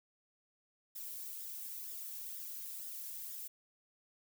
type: noise with flanger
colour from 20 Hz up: violet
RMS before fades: -45 dBFS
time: 0.95-3.48 s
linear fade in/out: 10 ms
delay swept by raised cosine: 0.57 to 1.87 ms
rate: 2.1 Hz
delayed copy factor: +0.55
effects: none